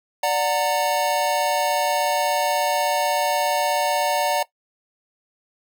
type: chord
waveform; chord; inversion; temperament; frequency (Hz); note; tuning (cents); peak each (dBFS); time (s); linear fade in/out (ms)
square; D augmented; none; just; 587.3 / 734.2 / 917.7; D5 / F#5 / A#5; 0 / -14 / -27; -24; 0.23-4.43; 5
effects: noise-tail reverb RT60 0.1 s tail -17 dB re dry

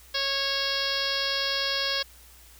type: harmonic tone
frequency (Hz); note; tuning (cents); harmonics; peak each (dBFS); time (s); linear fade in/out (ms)
550; C#5; -14; 1 / 2 / 3 / 4 / 5 / 6 / 7 / 8 / 9 / 10; -35 / -37 / -33 / -38 / -37 / -32 / -35 / -32 / -33 / -36; 0.14-2.03; 10
effects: added 60 Hz sine -53 dBFS peak until 2.59 s + white hiss -53 dBFS RMS until 2.59 s

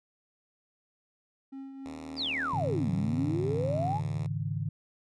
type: tone with tremolo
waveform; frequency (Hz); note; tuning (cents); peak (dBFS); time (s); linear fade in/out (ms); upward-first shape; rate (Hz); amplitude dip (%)
triangle; 270.3; C#4; -44; -36; 1.52-3.94; 10; triangle; 3.6; 45
type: tone with vibrato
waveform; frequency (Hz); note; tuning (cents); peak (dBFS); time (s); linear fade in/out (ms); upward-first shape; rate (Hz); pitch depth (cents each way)
5% pulse; 77.1; D#2; -15; -33; 1.86-4.27; 0; triangle; 1.7; 44
type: exponential two-way sweep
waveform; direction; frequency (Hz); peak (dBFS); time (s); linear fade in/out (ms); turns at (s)
sine; down then up; 5150 to 174.61 to 898; -29; 2.16-4.01; 50; 2.92
type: chord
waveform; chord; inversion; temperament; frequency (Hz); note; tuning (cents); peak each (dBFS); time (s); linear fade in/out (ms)
sine; Ab suspended fourth; none; equal with one note detuned; 103.83 / 138.59 / 158.19; Ab2 / Db3 / Eb3; 0 / 0 / +29; -34; 2.53-4.69; 5
effects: resampled to 22050 Hz

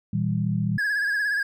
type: chord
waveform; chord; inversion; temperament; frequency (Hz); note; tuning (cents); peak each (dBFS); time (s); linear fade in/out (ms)
sine; E diminished; second; equal with one note detuned; 116.54 / 160.77 / 196; Bb2 / E3 / G3; 0 / -43 / 0; -26; 0.13-0.78; 5
type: tone with vibrato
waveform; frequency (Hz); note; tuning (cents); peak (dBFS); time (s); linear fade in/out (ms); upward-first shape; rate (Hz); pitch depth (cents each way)
triangle; 1661.2; G#6; 0; -20; 0.78-1.43; 5; sine; 17; 58
effects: none

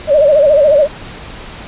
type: tone with vibrato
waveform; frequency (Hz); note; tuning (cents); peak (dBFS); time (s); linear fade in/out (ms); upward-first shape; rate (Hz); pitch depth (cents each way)
sine; 587.3; D5; 0; -5; 0.07-0.88; 50; sine; 14; 110
effects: pink hiss -30 dBFS RMS until 1.67 s + resampled to 8000 Hz

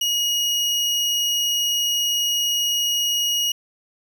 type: tone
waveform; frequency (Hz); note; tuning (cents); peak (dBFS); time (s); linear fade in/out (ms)
30% pulse; 2887; F#7; -43; -16; 0.01-3.52; 5
effects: none

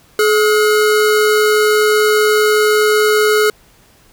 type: tone pair together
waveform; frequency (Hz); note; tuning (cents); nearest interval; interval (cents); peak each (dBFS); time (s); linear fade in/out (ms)
square; 426 / 1433; G#4 / F6; +44 / +44; octave + major sixth; 2100; -11 / -18; 0.19-3.5; 2
effects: pink hiss -49 dBFS RMS until 4.12 s

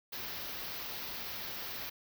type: band-stop noise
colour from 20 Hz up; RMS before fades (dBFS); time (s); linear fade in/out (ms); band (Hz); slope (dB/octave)
white; -41; 0.12-1.9; 10; 5600 to 13000; 48
effects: none

